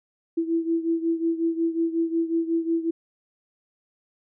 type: beating tone pair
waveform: sine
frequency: 329.6 / 335.1 Hz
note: E4 / E4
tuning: 0 / +29 cents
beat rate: 5.5 Hz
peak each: -23 / -27 dBFS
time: 0.37-2.91 s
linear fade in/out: 10 ms
effects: none